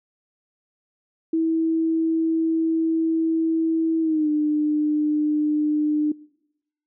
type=tone with pitch glide; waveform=sine; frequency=324.6 to 301.1 Hz; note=E4 to D4; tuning=-27 to +43 cents; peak=-18 dBFS; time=1.33-6.12 s; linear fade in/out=5 ms; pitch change=-130 cents; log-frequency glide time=4.01-4.29 s; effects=noise-tail reverb RT60 0.9 s tail -24 dB re dry